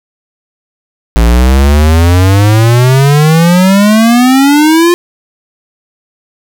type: exponential sweep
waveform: square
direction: up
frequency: 55 to 353.8 Hz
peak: -4 dBFS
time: 1.16-4.94 s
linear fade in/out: 0 ms
effects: none